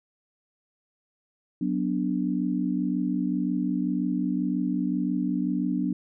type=chord; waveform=sine; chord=B minor; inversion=second; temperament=equal with one note detuned; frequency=185 / 246.9 / 292.5 Hz; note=F#3 / B3 / D4; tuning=0 / 0 / -7 cents; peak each=-28 dBFS; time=1.61-5.93 s; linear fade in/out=5 ms; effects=none